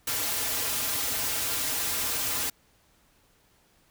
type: noise with comb filter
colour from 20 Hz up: white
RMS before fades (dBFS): -29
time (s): 0.07-2.5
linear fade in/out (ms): 5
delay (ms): 5.4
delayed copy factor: -0.95
effects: pink hiss -64 dBFS RMS until 3.9 s